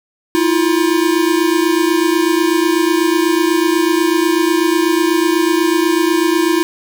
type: tone pair together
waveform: square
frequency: 321.1 / 349.2 Hz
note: E4 / F4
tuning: -45 / 0 cents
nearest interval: minor second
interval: 145 cents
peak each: -15 dBFS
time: 0.35-6.63 s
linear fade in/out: 0 ms
effects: 8-bit